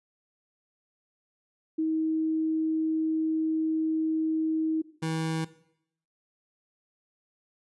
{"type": "tone pair in turn", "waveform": ["sine", "25% pulse"], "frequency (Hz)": [317.5, 160.83], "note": ["D#4", "E3"], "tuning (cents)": [35, -42], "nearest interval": "octave", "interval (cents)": 1177, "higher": "first", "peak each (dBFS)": -24, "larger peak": "neither", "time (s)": [[1.78, 4.82], [5.02, 5.45]], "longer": "first", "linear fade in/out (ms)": 10, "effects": ["noise-tail reverb RT60 0.7 s tail -17 dB re dry", "resampled to 24000 Hz"]}